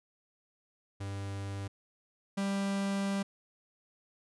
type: tone pair in turn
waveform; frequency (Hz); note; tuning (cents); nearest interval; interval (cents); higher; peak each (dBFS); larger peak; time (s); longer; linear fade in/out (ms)
45% pulse; 99 / 197.31; G2 / G3; +18 / +12; octave; 1194; second; -36 / -30; second; 1-1.68 / 2.37-3.23; second; 10
effects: resampled to 24000 Hz